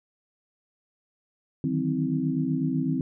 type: tone cluster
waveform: sine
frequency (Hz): 152.7 / 160.6 / 189.3 / 260.8 / 321.3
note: D#3 / E3 / F#3 / C4 / E4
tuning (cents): -32 / -45 / +40 / -5 / -44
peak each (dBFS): -31 / -30 / -34 / -26 / -33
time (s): 1.64-3.01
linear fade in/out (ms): 2
effects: none